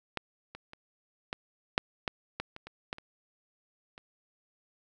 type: clicks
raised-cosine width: 0.3 ms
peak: -16 / -27 / -30 / -17 / -7 / -14 / -17 / -27 / -28 / -17 / -29 / -30 dBFS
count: 12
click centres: 0.173 / 0.55 / 0.734 / 1.329 / 1.779 / 2.078 / 2.4 / 2.564 / 2.67 / 2.929 / 2.984 / 3.979 s
effects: none